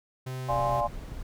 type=tone; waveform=45% pulse; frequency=129.2 Hz; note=C3; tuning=21 cents flat; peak=-33 dBFS; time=0.26-0.81 s; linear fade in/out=10 ms
type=chord; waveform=sine; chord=D half-diminished seventh; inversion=none; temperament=equal; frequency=587.3 / 698.5 / 830.6 / 1046.5 Hz; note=D5 / F5 / Ab5 / C6; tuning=0 / 0 / 0 / 0 cents; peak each=-30 dBFS; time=0.48-0.88 s; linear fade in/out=20 ms
type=noise; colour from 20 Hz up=brown; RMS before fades=-38 dBFS; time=0.5-1.23 s; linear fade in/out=5 ms
effects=none